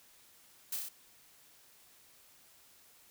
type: noise with echo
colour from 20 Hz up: blue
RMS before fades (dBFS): -36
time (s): 0.72-0.76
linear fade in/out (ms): 5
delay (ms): 32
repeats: 4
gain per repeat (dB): -2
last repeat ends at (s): 0.888
effects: white hiss -62 dBFS RMS until 3.1 s